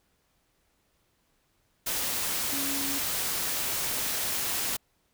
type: tone in noise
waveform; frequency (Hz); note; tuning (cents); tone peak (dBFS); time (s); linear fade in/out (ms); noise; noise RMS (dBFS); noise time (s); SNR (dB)
sine; 277.2; C#4; 0; -35; 2.52-2.99; 10; white; -30; 1.86-4.77; -8
effects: pink hiss -71 dBFS RMS until 5.13 s